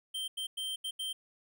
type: tone bursts at uneven times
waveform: square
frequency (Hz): 3136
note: G7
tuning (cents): 0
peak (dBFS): -35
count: 5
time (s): 0.14-0.28 / 0.37-0.47 / 0.57-0.76 / 0.84-0.91 / 0.99-1.13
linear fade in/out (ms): 10
effects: none